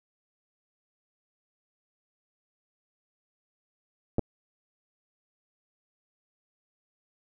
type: clicks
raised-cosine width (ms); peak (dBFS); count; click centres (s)
2; -13; 2; 4.184 / 4.193
effects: none